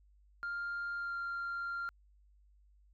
sine tone with pitch glide, 1400 to 1388.7 Hz, F6 to F6, +4 to -10 cents, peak -34 dBFS, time 0.43-1.89 s, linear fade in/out 0 ms, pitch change -14 cents, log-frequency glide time 0.97-1.15 s, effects tanh soft clip ceiling -34 dBFS + added 50 Hz sine -62 dBFS peak until 2.93 s

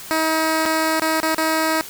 10% pulse tone with dropouts, 318.3 Hz, D#4, 39 cents sharp, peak -9 dBFS, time 0.11-1.81 s, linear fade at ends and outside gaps 0 ms, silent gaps 0.654-0.66 / 0.997-1.019 / 1.201-1.231 / 1.345-1.381 s, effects white hiss -36 dBFS RMS until 1.89 s

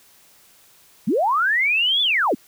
sine linear two-way sweep, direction up then down, 164.81 to 3517 to 164.81 Hz, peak -16 dBFS, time 1.07-2.35 s, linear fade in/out 10 ms, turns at 2.02 s, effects white hiss -53 dBFS RMS until 2.47 s

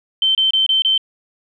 sine tone bursts, 3100 Hz, G7, 20 cents flat, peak -12 dBFS, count 5, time 0.22-0.978 s, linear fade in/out 2 ms, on 130 ms, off 27 ms, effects 9-bit

